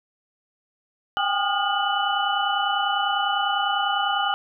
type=tone cluster; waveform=sine; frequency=785 / 815 / 1225 / 1422 / 2976 Hz; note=G5 / G#5 / D#6 / F6 / F#7; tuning=+2 / -33 / -27 / +31 / +9 cents; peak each=-27 dBFS; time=1.17-4.34 s; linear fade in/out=0 ms; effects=none